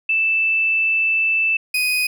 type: tone pair in turn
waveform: sine / 35% pulse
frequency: 2643 / 2495 Hz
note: E7 / D#7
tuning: +4 / +4 cents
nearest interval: minor second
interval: 100 cents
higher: first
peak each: -15 dBFS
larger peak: neither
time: 0.09-1.57 / 1.74-2.07 s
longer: first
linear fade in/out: 5 ms
effects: none